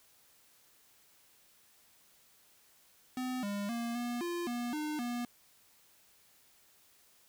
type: tone with pitch steps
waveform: square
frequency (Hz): 254.2 / 202.5 / 234.5 / 240.7 / 346.7 / 240.7 / 303.1 / 241.1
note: C4 / G#3 / A#3 / B3 / F4 / B3 / D#4 / B3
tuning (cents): -50 / -43 / +11 / -44 / -13 / -44 / -45 / -41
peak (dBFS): -35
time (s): 3.17-5.25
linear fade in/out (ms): 2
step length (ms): 260
effects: white hiss -65 dBFS RMS until 7.28 s